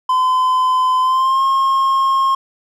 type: tone with pitch glide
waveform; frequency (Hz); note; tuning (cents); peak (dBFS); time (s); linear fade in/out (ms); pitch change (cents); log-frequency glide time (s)
triangle; 1022 to 1074.7; C6 to C6; -41 to +46; -10; 0.09-2.35; 5; +87; 1.01-1.43
effects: none